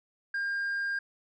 sine tone, 1606 Hz, G6, 41 cents sharp, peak -26 dBFS, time 0.34-0.99 s, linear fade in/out 5 ms, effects tanh soft clip ceiling -28 dBFS

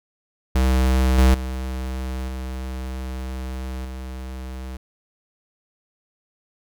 square tone with level steps, 64.5 Hz, C2, 24 cents flat, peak -16 / -12 / -26 / -28 / -31 dBFS, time 0.55-4.77 s, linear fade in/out 5 ms, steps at 1.18 / 1.34 / 2.28 / 3.85 s, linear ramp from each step 2 ms, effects none

